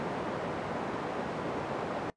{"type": "band-pass noise", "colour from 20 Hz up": "white", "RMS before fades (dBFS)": -35, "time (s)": [0, 2.1], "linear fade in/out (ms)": 0, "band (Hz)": [130, 790], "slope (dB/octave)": 12, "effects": ["noise-tail reverb RT60 0.1 s tail -21 dB re dry", "resampled to 22050 Hz"]}